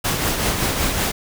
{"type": "noise with tremolo", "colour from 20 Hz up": "pink", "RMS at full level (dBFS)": -19, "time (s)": [0.04, 1.12], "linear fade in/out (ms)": 10, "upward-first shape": "triangle", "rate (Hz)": 5.3, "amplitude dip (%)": 45, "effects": []}